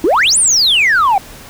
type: exponential two-way sweep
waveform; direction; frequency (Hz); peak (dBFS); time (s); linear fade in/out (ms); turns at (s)
sine; up then down; 293.7 to 9956 to 742; -6; 0.04-1.18; 2; 0.38
effects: tanh soft clip ceiling -6 dBFS + pink hiss -35 dBFS RMS until 1.49 s